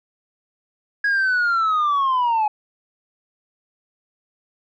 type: linear sweep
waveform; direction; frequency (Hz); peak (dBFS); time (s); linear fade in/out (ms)
sine; down; 1661.2 to 834; -14; 1.04-2.48; 5
effects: tanh soft clip ceiling -15 dBFS